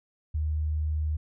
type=tone; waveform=sine; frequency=76.8 Hz; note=D#2; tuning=22 cents flat; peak=-25 dBFS; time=0.34-1.17 s; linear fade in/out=10 ms; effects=none